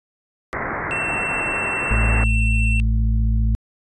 white low-pass noise, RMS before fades -26 dBFS, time 0.53-2.24 s, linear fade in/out 0 ms, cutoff 2100 Hz, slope 96 dB/octave
triangle tone, 2696 Hz, E7, 38 cents sharp, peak -21 dBFS, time 0.91-2.8 s, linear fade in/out 0 ms
harmonic tone, 55.1 Hz, A1, 3 cents sharp, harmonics 1 / 2 / 4, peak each -16 / -22 / -28 dBFS, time 1.91-3.55 s, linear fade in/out 0 ms
effects resampled to 22050 Hz

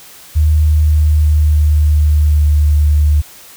sine tone with pitch glide, 76.7 to 74.56 Hz, D#2 to D2, -24 to +27 cents, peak -7 dBFS, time 0.35-3.22 s, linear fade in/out 20 ms, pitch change -49 cents, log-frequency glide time 0.6-2.65 s, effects white hiss -38 dBFS RMS until 3.56 s

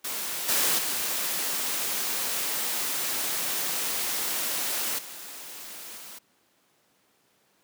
white noise with level steps, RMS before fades -32 / -24 / -29 / -41 / -43 dBFS, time 0.04-6.19 s, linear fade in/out 10 ms, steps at 0.48 / 0.78 / 4.98 / 5.97 s, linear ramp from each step 10 ms, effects pink hiss -66 dBFS RMS until 7.63 s + high-pass 200 Hz 12 dB/octave

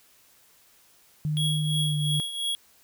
sine tone with pitch glide, 152 to 148.27 Hz, D#3 to D3, -40 to +17 cents, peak -24 dBFS, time 1.25-2.2 s, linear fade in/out 0 ms, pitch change -43 cents, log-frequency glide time 1.77-1.98 s
square tone with tremolo, 3322 Hz, G#7, in tune, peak -25 dBFS, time 1.37-2.55 s, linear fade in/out 0 ms, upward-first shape triangle, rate 2.9 Hz, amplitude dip 70%
effects white hiss -59 dBFS RMS until 2.83 s

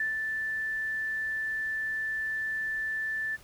sine tone with ADSR envelope, 1760 Hz, A6, in tune, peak -26 dBFS, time 0-3.37 s, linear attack 3 ms, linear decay 140 ms, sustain -3 dB, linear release 24 ms, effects pink hiss -55 dBFS RMS until 3.43 s

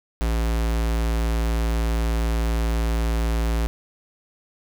square tone with notch filter, 56.5 Hz, A1, 47 cents sharp, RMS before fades -22 dBFS, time 0.21-3.67 s, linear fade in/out 0 ms, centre 120 Hz, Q 1.8, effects none

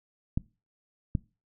clicks, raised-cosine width 5 ms, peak -14 dBFS, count 2, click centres 0.375 / 1.152 s, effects noise-tail reverb RT60 0.3 s tail -22 dB re dry

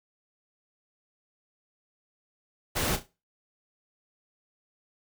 pink noise with echo, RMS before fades -28 dBFS, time 2.75-2.97 s, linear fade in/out 20 ms, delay 34 ms, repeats 3, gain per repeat -11 dB, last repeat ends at 3.072 s, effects noise-tail reverb RT60 0.3 s tail -20 dB re dry

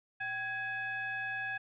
sine tone with frequency modulation, 1661.2 Hz, G#6, in tune, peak -34 dBFS, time 0.2-1.58 s, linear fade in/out 10 ms, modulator 889 Hz, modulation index 0.78, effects none

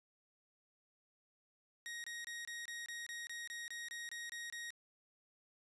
sawtooth tone bursts, 1880 Hz, A#6, 14 cents sharp, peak -40 dBFS, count 14, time 1.86-4.705 s, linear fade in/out 0 ms, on 180 ms, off 25 ms, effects resampled to 24000 Hz + 12-bit

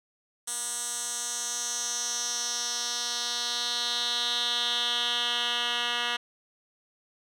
10% pulse tone with band-pass filter sweep, 240.1 Hz, B3, 49 cents flat, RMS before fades -30 dBFS, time 0.47-6.17 s, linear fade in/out 10 ms, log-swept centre 8400 to 2600 Hz, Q 3.3, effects none

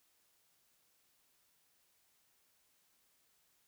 silence, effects white hiss -74 dBFS RMS until 3.67 s

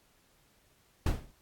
brown noise with exponential decay, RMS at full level -22 dBFS, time 1.06-1.32 s, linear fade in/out 5 ms, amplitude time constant 55 ms, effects pink hiss -67 dBFS RMS until 1.41 s + AAC 64 kbps

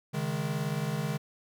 square chord, C# suspended second, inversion none, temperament equal with one note detuned, 137.08 / 155.56 / 207.7 Hz, C#3 / D#3 / G#3, -19 / 0 / 0 cents, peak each -35 / -33 / -37 dBFS, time 0.13-1.18 s, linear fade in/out 20 ms, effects none

